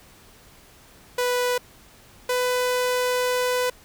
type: tone pair in turn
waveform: sawtooth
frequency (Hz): 493.9 / 498.8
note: B4 / B4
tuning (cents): 0 / +17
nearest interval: unison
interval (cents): 17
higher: second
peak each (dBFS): -17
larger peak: neither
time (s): 1.18-1.58 / 2.29-3.7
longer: second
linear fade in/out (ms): 5
effects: pink hiss -51 dBFS RMS until 3.84 s